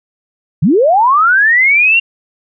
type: linear sweep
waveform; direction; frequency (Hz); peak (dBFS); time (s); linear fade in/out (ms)
sine; up; 123.9 to 2794; -6; 0.62-2; 10
effects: none